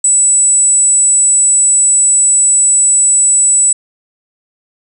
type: tone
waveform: sine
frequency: 7920 Hz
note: B8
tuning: 4 cents sharp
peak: -6 dBFS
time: 0.04-3.73 s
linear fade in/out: 5 ms
effects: none